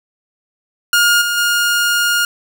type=tone with level steps; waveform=sawtooth; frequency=1420 Hz; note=F6; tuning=28 cents sharp; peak=-6 / -12 / -9 dBFS; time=0.93-2.25 s; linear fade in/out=2 ms; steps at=1.21 / 1.37 s; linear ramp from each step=10 ms; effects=none

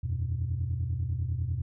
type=chord; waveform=sine; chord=E suspended second; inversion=none; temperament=equal; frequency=82.41 / 92.5 / 123.47 Hz; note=E2 / F#2 / B2; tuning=0 / 0 / 0 cents; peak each=-31 / -31 / -31 dBFS; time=0.03-1.62 s; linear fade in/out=10 ms; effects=tanh soft clip ceiling -22 dBFS

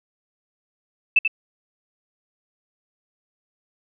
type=tone with echo; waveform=sine; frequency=2637 Hz; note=E7; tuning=in tune; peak=-11 dBFS; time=1.16-1.19 s; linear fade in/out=5 ms; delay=88 ms; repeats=1; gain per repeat=-6 dB; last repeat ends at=1.278 s; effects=none

